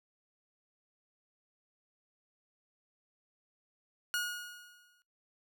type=tone with exponential decay; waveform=sawtooth; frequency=1443 Hz; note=F#6; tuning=44 cents flat; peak=-26 dBFS; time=4.14-5.02 s; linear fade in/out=0 ms; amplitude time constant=190 ms; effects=noise-tail reverb RT60 0.2 s tail -23 dB re dry